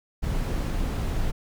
brown noise, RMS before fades -26 dBFS, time 0.22-1.32 s, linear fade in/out 20 ms, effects none

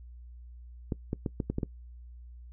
clicks, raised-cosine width 3 ms, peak -17 dBFS, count 7, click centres 0.922 / 1.131 / 1.262 / 1.402 / 1.5 / 1.584 / 1.632 s, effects noise-tail reverb RT60 0.1 s tail -21 dB re dry + added 60 Hz sine -45 dBFS peak until 2.52 s

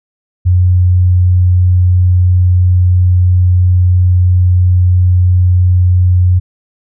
sine tone, 90.3 Hz, F#2, 42 cents flat, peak -5 dBFS, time 0.45-6.4 s, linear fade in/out 20 ms, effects none

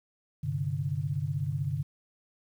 sine chord, G suspended fourth, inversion none, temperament equal, 98 / 130.81 / 146.83 Hz, G2 / C3 / D3, 0 / 0 / 0 cents, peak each -35 / -33 / -31 dBFS, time 0.43-1.83 s, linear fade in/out 10 ms, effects 10-bit

